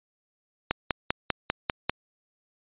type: click train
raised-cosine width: 0.3 ms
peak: -7 dBFS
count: 7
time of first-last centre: 0.71-1.896 s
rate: 5.06 Hz
effects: resampled to 8000 Hz